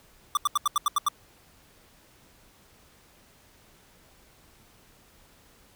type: tone bursts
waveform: square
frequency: 1174.7 Hz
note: D6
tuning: in tune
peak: -21 dBFS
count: 8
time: 0.35-1.085 s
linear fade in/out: 2 ms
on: 21 ms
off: 81 ms
effects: pink hiss -58 dBFS RMS until 5.75 s